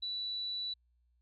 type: tone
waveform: sine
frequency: 3951 Hz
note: B7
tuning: in tune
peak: -35 dBFS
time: 0.02-0.74 s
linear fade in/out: 10 ms
effects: added 60 Hz sine -69 dBFS peak until 1.21 s